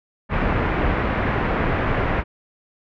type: low-pass noise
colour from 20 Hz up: pink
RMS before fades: -21 dBFS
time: 0.29-2.24 s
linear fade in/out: 50 ms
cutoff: 2200 Hz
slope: 24 dB/octave
effects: none